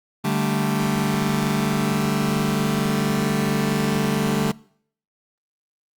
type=chord; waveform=sawtooth; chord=D suspended fourth; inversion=none; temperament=just; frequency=146.83 / 195.78 / 220.2 Hz; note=D3 / G3 / A3; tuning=0 / -2 / +2 cents; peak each=-20 dBFS; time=0.24-4.52 s; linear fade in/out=10 ms; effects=noise-tail reverb RT60 0.6 s tail -23 dB re dry + Opus 32 kbps